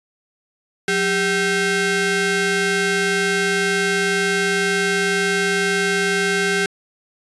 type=ring-modulated tone; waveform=sawtooth; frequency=580 Hz; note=D5; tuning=22 cents flat; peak=-10 dBFS; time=0.88-6.66 s; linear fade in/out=2 ms; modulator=979 Hz; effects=resampled to 24000 Hz